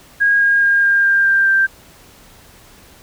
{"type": "tone with pitch steps", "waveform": "sine", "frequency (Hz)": [1636, 1625.6, 1615.3, 1605.1, 1594.9, 1584.8, 1574.8], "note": ["G#6", "G#6", "G#6", "G6", "G6", "G6", "G6"], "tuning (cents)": [-26, -38, -49, 41, 29, 18, 8], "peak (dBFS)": -10, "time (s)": [0.2, 1.67], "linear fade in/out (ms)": 20, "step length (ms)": 210, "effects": ["pink hiss -45 dBFS RMS until 3.02 s"]}